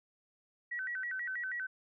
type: tone with vibrato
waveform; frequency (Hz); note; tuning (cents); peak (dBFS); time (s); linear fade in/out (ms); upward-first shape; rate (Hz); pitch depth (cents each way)
sine; 1713; A6; -47; -35; 0.71-1.67; 10; square; 6.2; 200
effects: none